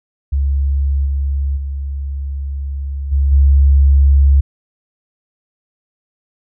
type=tone with level steps; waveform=sine; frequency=69.3 Hz; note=C#2; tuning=in tune; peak=-12 / -14 / -19 / -10 / -6 dBFS; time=0.32-4.41 s; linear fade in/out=10 ms; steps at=1.05 / 1.56 / 3.11 / 3.31 s; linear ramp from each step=20 ms; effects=none